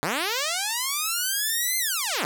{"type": "linear two-way sweep", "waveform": "5% pulse", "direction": "up then down", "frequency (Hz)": [132.3, 2093, 132.3], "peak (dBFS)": -13, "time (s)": [0.03, 2.25], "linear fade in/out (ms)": 0, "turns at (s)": 1.78, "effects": []}